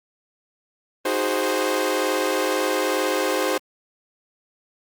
sawtooth chord, Ab dominant seventh, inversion second, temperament equal with one note detuned, 311.1 / 370 / 412.2 / 523.3 Hz, Eb4 / Gb4 / Ab4 / C5, 0 / 0 / -13 / 0 cents, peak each -24 / -23 / -23 / -20 dBFS, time 1.05-3.58 s, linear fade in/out 5 ms, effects Opus 32 kbps

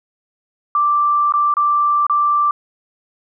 sine tone with dropouts, 1174.7 Hz, D6, in tune, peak -12 dBFS, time 0.75-2.51 s, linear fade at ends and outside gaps 2 ms, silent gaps 1.323-1.338 / 1.54-1.568 / 2.067-2.097 s, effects none

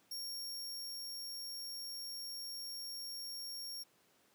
sawtooth tone with ADSR envelope, 5540 Hz, F8, 15 cents flat, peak -38 dBFS, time 0.11-3.84 s, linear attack 6 ms, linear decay 860 ms, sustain -2 dB, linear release 19 ms, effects pink hiss -70 dBFS RMS until 4.34 s + high-pass 200 Hz 12 dB/octave

